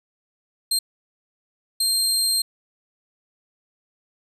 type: tone bursts at uneven times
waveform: 25% pulse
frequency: 4186 Hz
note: C8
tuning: in tune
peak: -14 dBFS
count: 2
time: 0.71-0.79 / 1.8-2.42 s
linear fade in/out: 5 ms
effects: none